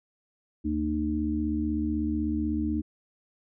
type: harmonic tone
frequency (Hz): 76.1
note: D#2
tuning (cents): -38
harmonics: 1 / 3 / 4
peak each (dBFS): -32 / -30 / -28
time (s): 0.64-2.82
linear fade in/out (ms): 20
effects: none